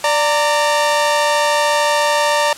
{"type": "tone pair together", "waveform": "sawtooth", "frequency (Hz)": [587.3, 917.7], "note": ["D5", "A#5"], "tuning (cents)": [0, -27], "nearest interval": "minor sixth", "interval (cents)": 773, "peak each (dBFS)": -12, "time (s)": [0.04, 2.53], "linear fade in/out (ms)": 2, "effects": ["white hiss -34 dBFS RMS until 2.57 s", "low-pass 9000 Hz 12 dB/octave"]}